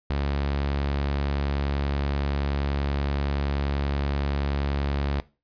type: tone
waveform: sawtooth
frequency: 70.5 Hz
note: C#2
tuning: 30 cents sharp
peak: -20 dBFS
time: 0.1-5.2 s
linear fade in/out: 0 ms
effects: noise-tail reverb RT60 0.3 s tail -19 dB re dry + resampled to 11025 Hz